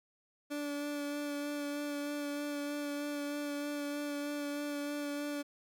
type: tone with vibrato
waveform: 30% pulse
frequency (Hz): 290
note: D4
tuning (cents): -22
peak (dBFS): -33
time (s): 0.5-5.43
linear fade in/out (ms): 20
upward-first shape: sine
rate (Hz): 3.2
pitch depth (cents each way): 14
effects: none